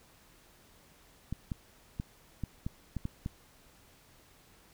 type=clicks; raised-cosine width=5 ms; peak=-22 dBFS; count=8; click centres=1.326 / 1.518 / 1.999 / 2.437 / 2.665 / 2.967 / 3.054 / 3.261 s; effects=pink hiss -61 dBFS RMS until 4.73 s